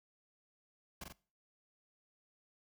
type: noise with echo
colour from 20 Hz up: pink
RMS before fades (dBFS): -45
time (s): 1.01-1.04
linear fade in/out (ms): 5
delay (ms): 43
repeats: 2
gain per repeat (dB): -3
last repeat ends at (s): 1.126
effects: noise-tail reverb RT60 0.4 s tail -21 dB re dry